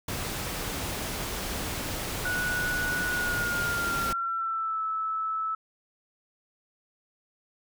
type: noise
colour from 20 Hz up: pink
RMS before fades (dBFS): -33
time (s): 0.08-4.13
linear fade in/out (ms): 5
type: tone with pitch glide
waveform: sine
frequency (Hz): 1468 to 1307.8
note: F#6 to E6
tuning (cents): -14 to -14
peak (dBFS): -27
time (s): 2.25-5.55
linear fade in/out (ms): 5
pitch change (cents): -200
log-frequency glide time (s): 3.06-4.82
effects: none